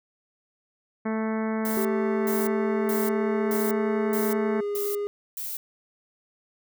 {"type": "harmonic tone", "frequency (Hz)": 220, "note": "A3", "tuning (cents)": 0, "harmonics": [1, 2, 3, 4, 5, 6, 7, 8, 9, 10], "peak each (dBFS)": [-26, -32, -36, -38, -40, -42, -43, -44, -45, -46], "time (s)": [1.05, 4.61], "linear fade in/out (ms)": 10}
{"type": "noise bursts", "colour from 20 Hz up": "violet", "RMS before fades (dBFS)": -33, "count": 7, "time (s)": [1.65, 5.57], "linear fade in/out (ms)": 2, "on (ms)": 200, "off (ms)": 420}
{"type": "tone with pitch glide", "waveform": "triangle", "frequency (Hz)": [392, 409.6], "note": ["G4", "G#4"], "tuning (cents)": [0, -24], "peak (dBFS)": -24, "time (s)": [1.77, 5.07], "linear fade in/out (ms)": 0, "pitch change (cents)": 76, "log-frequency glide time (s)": [1.93, 3.9]}
{"effects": []}